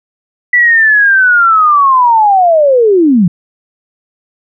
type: linear sweep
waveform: sine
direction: down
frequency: 1975.5 to 161 Hz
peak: -4 dBFS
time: 0.53-3.28 s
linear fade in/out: 5 ms
effects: none